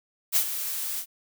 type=noise with ADSR envelope; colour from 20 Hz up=blue; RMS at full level=-20 dBFS; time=0.32-1.06 s; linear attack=43 ms; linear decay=80 ms; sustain=-11 dB; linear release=73 ms; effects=none